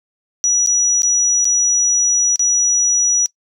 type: tone with dropouts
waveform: sine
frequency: 5850 Hz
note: F#8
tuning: 21 cents flat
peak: -12 dBFS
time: 0.44-3.26 s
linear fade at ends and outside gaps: 0 ms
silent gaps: 0.662-0.672 / 1.02-1.032 / 1.445-1.453 / 2.359-2.394 s
effects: noise-tail reverb RT60 0.1 s tail -21 dB re dry